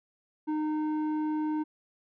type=tone with low-pass filter; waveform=square; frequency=307.1 Hz; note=D#4; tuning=23 cents flat; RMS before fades=-30 dBFS; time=0.47-1.64 s; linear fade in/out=20 ms; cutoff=830 Hz; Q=1.1; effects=none